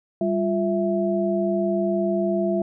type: tone cluster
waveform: sine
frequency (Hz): 197.4 / 350.4 / 660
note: G3 / F4 / E5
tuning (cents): +12 / +6 / +2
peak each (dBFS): -24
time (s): 0.21-2.62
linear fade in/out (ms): 2
effects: none